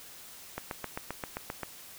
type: click train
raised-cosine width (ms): 0.5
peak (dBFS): -19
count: 9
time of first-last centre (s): 0.58-1.633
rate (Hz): 7.6
effects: white hiss -49 dBFS RMS until 1.98 s